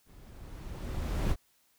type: noise with level ramp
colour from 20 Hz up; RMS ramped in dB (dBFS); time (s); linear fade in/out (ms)
brown; -54 to -27; 0.05-1.36; 50
effects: white hiss -69 dBFS RMS until 1.78 s